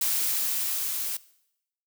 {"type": "noise with level ramp", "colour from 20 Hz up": "blue", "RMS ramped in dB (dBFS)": [-25, -31], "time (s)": [0.01, 1.17], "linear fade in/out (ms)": 5, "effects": ["noise-tail reverb RT60 0.8 s tail -20 dB re dry"]}